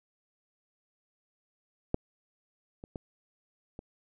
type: clicks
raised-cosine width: 2 ms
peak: -13 / -30 / -24 / -28 dBFS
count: 4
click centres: 1.944 / 2.839 / 2.958 / 3.791 s
effects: none